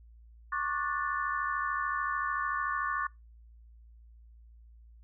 sine chord, D major seventh, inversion third, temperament just, 1101.2 / 1174.7 / 1468.3 / 1762 Hz, C#6 / D6 / F#6 / A6, -12 / 0 / -14 / +2 cents, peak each -34 / -35 / -37 / -36 dBFS, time 0.52-3.07 s, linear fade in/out 5 ms, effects noise-tail reverb RT60 0.2 s tail -23 dB re dry + added 57 Hz sine -52 dBFS peak until 5.03 s

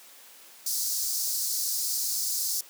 pink high-pass noise, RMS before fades -29 dBFS, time 0.66-2.61 s, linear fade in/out 5 ms, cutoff 4600 Hz, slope 48 dB/octave, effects white hiss -51 dBFS RMS until 2.69 s + high-pass 300 Hz 12 dB/octave

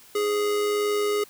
square tone with amplitude modulation, 415.3 Hz, G#4, in tune, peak -21 dBFS, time 0.15-1.24 s, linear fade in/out 5 ms, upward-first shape sine, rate 102 Hz, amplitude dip 35%, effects white hiss -51 dBFS RMS until 1.29 s

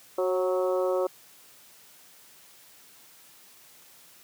harmonic tone with a mistuned harmonic, 185 Hz, F#3, in tune, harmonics 2 / 3 / 4 / 5 / 6 / 7, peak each -27 / -26 / -38 / -39 / -38 / -39 dBFS, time 0.18-1.07 s, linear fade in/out 5 ms, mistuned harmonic 3, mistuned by -29 cents, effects white hiss -54 dBFS RMS until 4.23 s + high-pass 100 Hz 12 dB/octave

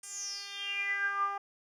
10% pulse tone with band-pass filter sweep, 399.7 Hz, G4, 34 cents sharp, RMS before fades -35 dBFS, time 0.03-1.38 s, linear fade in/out 5 ms, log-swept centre 8400 to 930 Hz, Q 9.7, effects none

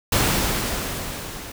pink noise with level ramp, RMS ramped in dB -18 to -36 dBFS, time 0.12-1.52 s, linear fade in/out 5 ms, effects none

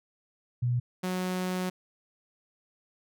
sine / sawtooth tone pair in turn, 122.2 / 183.51 Hz, B2 / F#3, -18 / -14 cents, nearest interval perfect fifth, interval 704 cents, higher second, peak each -24 / -25 dBFS, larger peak first, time 0.62-0.8 / 1.03-1.7 s, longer second, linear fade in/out 10 ms, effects none

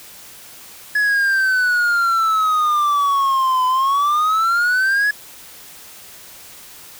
triangle exponential two-way sweep, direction down then up, 1701 to 1009 to 1701 Hz, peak -12 dBFS, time 0.95-5.11 s, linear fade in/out 5 ms, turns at 3.66 s, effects white hiss -40 dBFS RMS until 6.99 s

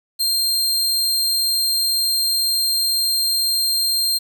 sawtooth tone, 4186 Hz, C8, in tune, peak -14 dBFS, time 0.19-4.19 s, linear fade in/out 20 ms, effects 8-bit

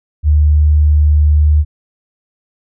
sine tone, 75.1 Hz, D2, 39 cents sharp, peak -6 dBFS, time 0.23-1.65 s, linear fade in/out 50 ms, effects none

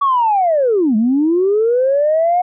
sine linear two-way sweep, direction down then up, 1143 to 207.7 to 729 Hz, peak -10 dBFS, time 0.01-2.42 s, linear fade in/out 10 ms, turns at 0.96 s, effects tanh soft clip ceiling -6 dBFS

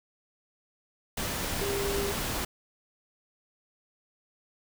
sine tone in noise, 400 Hz, G4, 35 cents sharp, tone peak -30 dBFS, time 1.61-2.12 s, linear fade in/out 5 ms, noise pink, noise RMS -32 dBFS, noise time 1.17-2.45 s, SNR -1 dB, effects none

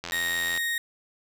click train, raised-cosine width 0.2 ms, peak -16 dBFS, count 47, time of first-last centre 0.04-0.576 s, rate 85.9 Hz
35% pulse tone, 1864.7 Hz, A#6, in tune, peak -24 dBFS, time 0.12-0.78 s, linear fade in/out 2 ms
effects none

